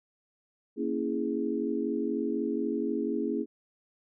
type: chord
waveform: sine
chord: A# half-diminished seventh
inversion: none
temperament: equal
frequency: 233.1 / 277.2 / 329.6 / 415.3 Hz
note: A#3 / C#4 / E4 / G#4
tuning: 0 / 0 / 0 / 0 cents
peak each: -33 dBFS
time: 0.76-3.46 s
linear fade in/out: 50 ms
effects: none